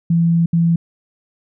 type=tone bursts at uneven times; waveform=sine; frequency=167.9 Hz; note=E3; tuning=32 cents sharp; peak=-11 dBFS; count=2; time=0.1-0.46 / 0.53-0.76 s; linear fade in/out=5 ms; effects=none